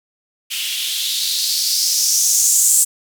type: noise with band-pass filter sweep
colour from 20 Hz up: violet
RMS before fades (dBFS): -17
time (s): 0.5-2.85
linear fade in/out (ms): 20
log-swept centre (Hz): 2800 to 8000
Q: 3.9
effects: none